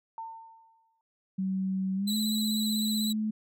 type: tone with exponential decay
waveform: sine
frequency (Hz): 903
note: A5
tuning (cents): +45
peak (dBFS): -34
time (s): 0.18-1.01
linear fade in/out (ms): 1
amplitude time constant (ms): 180
type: tone with pitch glide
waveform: sine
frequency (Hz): 190 to 215.7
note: F#3 to A3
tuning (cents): +46 to -34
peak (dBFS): -27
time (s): 1.38-3.31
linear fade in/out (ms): 10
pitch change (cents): +220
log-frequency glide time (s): 1.95-2.16
type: tone with vibrato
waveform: sawtooth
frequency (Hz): 3963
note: B7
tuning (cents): +5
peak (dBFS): -28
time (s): 2.07-3.13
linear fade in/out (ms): 10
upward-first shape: square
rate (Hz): 16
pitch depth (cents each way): 30
effects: none